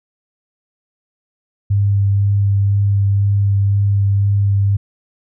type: tone with vibrato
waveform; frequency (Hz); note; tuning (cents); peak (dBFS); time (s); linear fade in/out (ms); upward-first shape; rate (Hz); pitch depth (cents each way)
sine; 100.1; G2; +37; -11; 1.7-4.77; 10; sine; 2; 12
effects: none